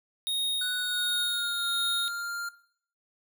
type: tone with tremolo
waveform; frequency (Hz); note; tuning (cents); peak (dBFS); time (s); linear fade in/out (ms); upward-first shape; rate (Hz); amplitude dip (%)
square; 3729; A#7; 0; -26; 0.27-2.08; 0; sine; 1.4; 40
type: tone with pitch glide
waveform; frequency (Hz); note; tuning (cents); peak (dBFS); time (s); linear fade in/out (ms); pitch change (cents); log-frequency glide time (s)
square; 1480 to 1396.9; F#6 to F6; 0 to 0; -33; 0.61-2.49; 5; -100; 0.75-1.67
effects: noise-tail reverb RT60 0.6 s tail -17 dB re dry